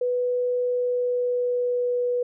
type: tone with pitch glide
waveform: sine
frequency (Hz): 493.9 to 489.9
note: B4 to B4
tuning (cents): 0 to -14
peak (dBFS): -21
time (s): 0.01-2.23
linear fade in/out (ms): 5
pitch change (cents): -14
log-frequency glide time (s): 0.59-2.01
effects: none